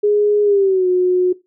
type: tone with pitch glide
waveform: sine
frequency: 415.3 to 363.6 Hz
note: G#4 to F#4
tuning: 0 to -30 cents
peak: -11 dBFS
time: 0.03-1.33 s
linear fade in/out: 10 ms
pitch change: -230 cents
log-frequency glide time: 0.43-0.88 s
effects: noise-tail reverb RT60 0.2 s tail -17 dB re dry